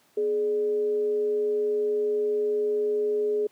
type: tone with frequency modulation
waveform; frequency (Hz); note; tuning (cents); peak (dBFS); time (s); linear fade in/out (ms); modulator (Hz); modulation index
sine; 419.9; G#4; +19; -22; 0.17-3.47; 5; 172; 0.22
effects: pink hiss -62 dBFS RMS until 3.51 s + high-pass 200 Hz 12 dB/octave